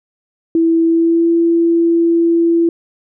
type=tone with pitch glide; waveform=sine; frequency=329.6 to 335.9 Hz; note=E4 to E4; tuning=0 to +33 cents; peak=-9 dBFS; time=0.55-2.69 s; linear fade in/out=2 ms; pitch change=+33 cents; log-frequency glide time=0.85-1.3 s; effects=none